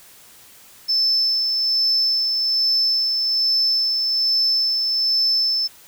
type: tone with tremolo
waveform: sine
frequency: 5274 Hz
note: E8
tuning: in tune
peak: -14 dBFS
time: 0.88-5.68 s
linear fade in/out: 20 ms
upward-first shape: sine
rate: 1.2 Hz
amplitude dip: 35%
effects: tanh soft clip ceiling -11 dBFS + white hiss -47 dBFS RMS until 5.87 s